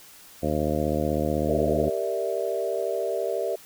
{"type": "harmonic tone", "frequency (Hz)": 76, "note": "D#2", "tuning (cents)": -40, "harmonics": [1, 2, 3, 4, 5, 6, 7, 8, 9], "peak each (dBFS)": [-31, -31, -30, -30, -33, -33, -29, -34, -33], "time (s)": [0.42, 1.9], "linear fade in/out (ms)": 20}
{"type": "chord", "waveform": "sine", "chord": "E half-diminished seventh", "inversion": "first", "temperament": "equal", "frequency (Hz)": [392, 466.2, 587.3, 659.3], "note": ["G4", "Bb4", "D5", "E5"], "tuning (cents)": [0, 0, 0, 0], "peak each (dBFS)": -30, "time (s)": [1.48, 3.56], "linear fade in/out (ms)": 10}
{"effects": ["white hiss -49 dBFS RMS until 3.65 s"]}